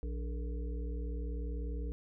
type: harmonic tone with a mistuned harmonic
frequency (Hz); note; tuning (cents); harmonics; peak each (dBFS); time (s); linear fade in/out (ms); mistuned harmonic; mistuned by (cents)
58.27; A#1; 0; 1 / 3 / 5 / 7 / 8; -35 / -49 / -48 / -51 / -50; 0.03-1.92; 0; 7; +75
effects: none